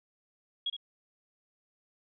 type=tone with echo; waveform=sine; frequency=3312 Hz; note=G#7; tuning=5 cents flat; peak=-29 dBFS; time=0.66-0.7 s; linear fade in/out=5 ms; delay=66 ms; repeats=1; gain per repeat=-8 dB; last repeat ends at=0.766 s; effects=none